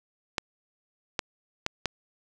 clicks, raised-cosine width 0.2 ms, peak -9 dBFS, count 4, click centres 0.382 / 1.192 / 1.664 / 1.857 s, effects none

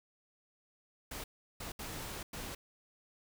pink noise bursts at uneven times, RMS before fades -43 dBFS, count 4, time 1.11-1.24 / 1.6-1.72 / 1.79-2.23 / 2.33-2.55 s, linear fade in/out 5 ms, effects none

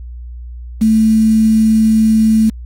sine tone with quantisation, 220 Hz, A3, in tune, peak -7 dBFS, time 0.81-2.5 s, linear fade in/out 10 ms, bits 5, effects added 60 Hz sine -26 dBFS peak until 2.65 s + AAC 48 kbps

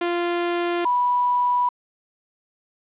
sawtooth / sine tone pair in turn, 347.1 / 981.7 Hz, F4 / B5, -11 / -11 cents, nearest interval octave + tritone, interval 1800 cents, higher second, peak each -17 dBFS, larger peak neither, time 0.01-0.85 / 0.85-1.69 s, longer neither, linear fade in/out 5 ms, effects resampled to 8000 Hz + 8-bit

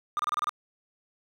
triangle tone bursts, 1210 Hz, D#6, 49 cents flat, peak -23 dBFS, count 7, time 0.17-0.493 s, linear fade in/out 0 ms, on 23 ms, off 27 ms, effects none

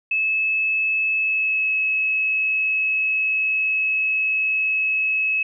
sine tone with pitch glide, 2600 to 2579 Hz, E7 to E7, -24 to -39 cents, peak -18 dBFS, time 0.11-5.43 s, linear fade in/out 5 ms, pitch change -15 cents, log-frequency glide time 1.19-1.71 s, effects none

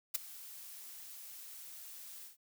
blue noise with ADSR envelope, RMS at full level -31 dBFS, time 0.14-2.37 s, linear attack 12 ms, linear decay 13 ms, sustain -19 dB, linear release 130 ms, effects none

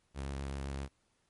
sawtooth tone with vibrato, 68.6 Hz, C#2, 17 cents flat, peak -33 dBFS, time 0.14-0.89 s, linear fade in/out 50 ms, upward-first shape sine, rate 7.8 Hz, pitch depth 25 cents each way, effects pink hiss -75 dBFS RMS until 1.29 s + MP3 48 kbps

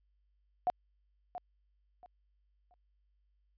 sine tone with echo, 721 Hz, F#5, 45 cents flat, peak -26 dBFS, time 0.67-0.7 s, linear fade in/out 0 ms, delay 680 ms, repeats 3, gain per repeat -12 dB, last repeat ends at 2.74 s, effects added 50 Hz sine -70 dBFS peak until 3.57 s + resampled to 11025 Hz

